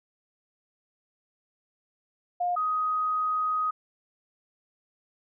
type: tone pair in turn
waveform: sine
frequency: 710 / 1253.4 Hz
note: F5 / D#6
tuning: +28 / +12 cents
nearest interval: minor seventh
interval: 984 cents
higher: second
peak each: -24 dBFS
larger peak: neither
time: 2.4-2.56 / 2.56-3.71 s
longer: second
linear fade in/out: 10 ms
effects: none